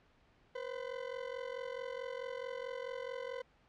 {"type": "ring-modulated tone", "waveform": "40% pulse", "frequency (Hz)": 506, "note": "B4", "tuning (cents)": 42, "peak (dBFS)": -36, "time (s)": [0.55, 3.42], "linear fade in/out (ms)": 2, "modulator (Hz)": 22.3, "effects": ["pink hiss -68 dBFS RMS until 3.68 s", "low-pass 3000 Hz 12 dB/octave"]}